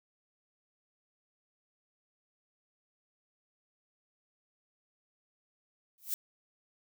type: noise with exponential growth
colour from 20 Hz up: violet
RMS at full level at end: -29 dBFS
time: 5.98-6.14 s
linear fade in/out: 0 ms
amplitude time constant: 33 ms
effects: none